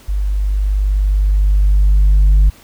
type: tone with level ramp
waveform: sine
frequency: 49.72 Hz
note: G1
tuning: 25 cents sharp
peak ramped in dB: -14 to -3 dBFS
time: 0.08-2.5 s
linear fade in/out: 10 ms
effects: tanh soft clip ceiling -5 dBFS + pink hiss -44 dBFS RMS until 2.63 s